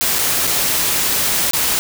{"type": "noise with dropouts", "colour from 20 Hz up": "white", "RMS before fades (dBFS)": -17, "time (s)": [0.01, 1.79], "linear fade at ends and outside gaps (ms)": 0, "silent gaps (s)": [[0.185, 0.189], [0.47, 0.474], [1.51, 1.534]], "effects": []}